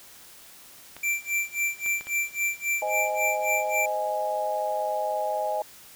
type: clicks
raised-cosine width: 0.3 ms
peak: -25 dBFS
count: 4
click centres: 0.966 / 1.862 / 2.01 / 2.07 s
type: tone with tremolo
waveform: square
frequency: 2349 Hz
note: D7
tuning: in tune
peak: -23 dBFS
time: 1.03-3.86 s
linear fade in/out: 5 ms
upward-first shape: sine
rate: 3.7 Hz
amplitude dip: 95%
type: chord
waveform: sine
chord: Ab major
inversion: first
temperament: just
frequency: 519.1 / 623 / 830.6 Hz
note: C5 / Eb5 / Ab5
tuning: -14 / +2 / 0 cents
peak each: -34 / -28 / -28 dBFS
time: 2.82-5.62 s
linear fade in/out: 2 ms
effects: white hiss -49 dBFS RMS until 5.95 s